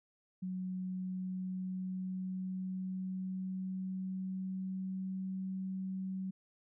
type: tone with pitch glide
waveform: sine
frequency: 185 to 189.11 Hz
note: F#3 to F#3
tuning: 0 to +38 cents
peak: -36 dBFS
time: 0.42-6.31 s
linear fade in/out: 10 ms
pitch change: +38 cents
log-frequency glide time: 0.77-5.37 s
effects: none